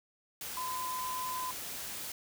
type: tone in noise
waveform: sine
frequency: 1016 Hz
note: B5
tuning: 49 cents sharp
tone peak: -35 dBFS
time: 0.57-1.51 s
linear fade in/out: 2 ms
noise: white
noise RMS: -41 dBFS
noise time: 0.41-2.12 s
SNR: +3 dB
effects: none